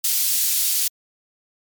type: high-pass noise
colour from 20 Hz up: white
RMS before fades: -20 dBFS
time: 0.04-0.88 s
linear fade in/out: 5 ms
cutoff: 4000 Hz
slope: 12 dB/octave
effects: MP3 96 kbps